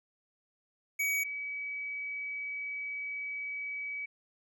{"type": "tone pair in turn", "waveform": ["square", "sine"], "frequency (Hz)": [2265, 2279], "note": ["C#7", "C#7"], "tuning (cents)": [37, 47], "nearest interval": "unison", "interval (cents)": 10, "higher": "second", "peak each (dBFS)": [-29, -35], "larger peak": "first", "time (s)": [[0.99, 1.24], [1.24, 4.06]], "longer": "second", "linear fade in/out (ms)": 10, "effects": []}